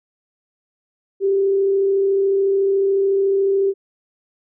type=tone with frequency modulation; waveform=sine; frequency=392 Hz; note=G4; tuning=in tune; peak=-14 dBFS; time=1.2-3.74 s; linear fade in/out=50 ms; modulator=33.9 Hz; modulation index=0.21; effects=none